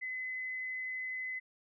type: tone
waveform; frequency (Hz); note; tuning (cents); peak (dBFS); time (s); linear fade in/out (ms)
sine; 2028; B6; +45; -36; 0.01-1.4; 20
effects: none